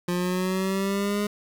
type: exponential sweep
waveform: 25% pulse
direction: up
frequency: 175.8 to 207.7 Hz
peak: -20 dBFS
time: 0.08-1.27 s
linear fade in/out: 5 ms
effects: 8-bit